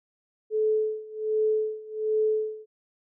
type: tone with tremolo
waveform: sine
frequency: 432.7 Hz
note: A4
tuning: 29 cents flat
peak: -20 dBFS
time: 0.5-2.66 s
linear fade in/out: 50 ms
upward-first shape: sine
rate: 1.3 Hz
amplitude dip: 90%
effects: none